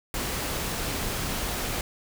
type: noise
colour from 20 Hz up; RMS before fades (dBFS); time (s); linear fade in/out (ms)
pink; -30; 0.14-1.81; 2
effects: none